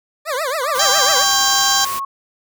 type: tone with vibrato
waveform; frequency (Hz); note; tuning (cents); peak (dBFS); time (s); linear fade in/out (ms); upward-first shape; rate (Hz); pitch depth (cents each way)
20% pulse; 570; C#5; +48; -14; 0.25-1.25; 50; triangle; 7.3; 290
type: tone with pitch glide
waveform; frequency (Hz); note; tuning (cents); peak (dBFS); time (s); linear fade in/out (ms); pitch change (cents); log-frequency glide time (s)
sine; 1174.7 to 1096; D6 to C#6; 0 to -20; -21; 0.63-2.05; 5; -120; 1.01-1.36
type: noise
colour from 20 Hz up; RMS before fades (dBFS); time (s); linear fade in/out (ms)
white; -27; 0.74-2; 20
type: harmonic tone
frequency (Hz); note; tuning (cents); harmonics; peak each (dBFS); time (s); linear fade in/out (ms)
792; G5; +18; 1 / 2 / 4 / 5 / 6 / 7 / 8 / 9; -22 / -22 / -22 / -22 / -22 / -22 / -22 / -22; 0.79-1.85; 5
effects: none